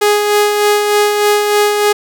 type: tone with tremolo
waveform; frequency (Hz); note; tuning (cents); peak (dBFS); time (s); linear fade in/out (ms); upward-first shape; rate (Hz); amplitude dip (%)
sawtooth; 415.3; G#4; 0; -4; 0.01-1.93; 10; sine; 3.3; 40
effects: none